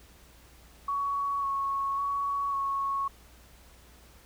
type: tone with vibrato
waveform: sine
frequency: 1112 Hz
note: C#6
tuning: 5 cents sharp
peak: -27 dBFS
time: 0.88-3.08 s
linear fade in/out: 5 ms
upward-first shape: square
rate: 0.91 Hz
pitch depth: 14 cents each way
effects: added 60 Hz sine -56 dBFS peak until 4.25 s + pink hiss -57 dBFS RMS until 4.25 s